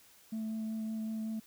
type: tone with vibrato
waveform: sine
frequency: 220 Hz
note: A3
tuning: in tune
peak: -32 dBFS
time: 0.32-1.4 s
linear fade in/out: 10 ms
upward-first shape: sine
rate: 5.3 Hz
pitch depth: 10 cents each way
effects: tanh soft clip ceiling -33 dBFS + white hiss -61 dBFS RMS until 1.46 s